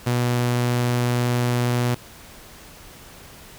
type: tone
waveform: sawtooth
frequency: 121.9 Hz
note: B2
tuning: 22 cents flat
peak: -15 dBFS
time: 0.06-1.95 s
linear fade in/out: 10 ms
effects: pink hiss -44 dBFS RMS until 3.58 s